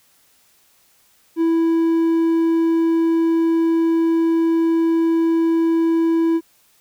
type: tone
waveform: triangle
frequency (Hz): 329.6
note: E4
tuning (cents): 0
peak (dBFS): -12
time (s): 1.36-6.41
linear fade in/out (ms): 50
effects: white hiss -57 dBFS RMS until 6.8 s